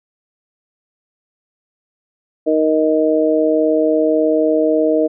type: harmonic tone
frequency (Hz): 156.4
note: D#3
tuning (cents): +9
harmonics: 2 / 3 / 4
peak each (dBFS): -16 / -16 / -16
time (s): 2.46-5.08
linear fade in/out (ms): 20
effects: none